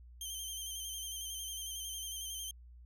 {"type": "tone with vibrato", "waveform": "15% pulse", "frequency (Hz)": 3136, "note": "G7", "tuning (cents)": 0, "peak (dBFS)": -33, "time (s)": [0.21, 2.51], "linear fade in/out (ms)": 2, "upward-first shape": "square", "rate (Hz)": 11, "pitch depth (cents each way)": 32, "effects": ["added 60 Hz sine -52 dBFS peak until 2.85 s"]}